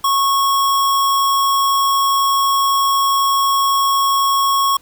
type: tone with sample-and-hold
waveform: sine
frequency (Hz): 1099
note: C#6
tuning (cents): -15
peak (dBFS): -12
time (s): 0.04-4.77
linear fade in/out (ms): 5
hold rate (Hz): 4410
effects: pink hiss -50 dBFS RMS until 4.81 s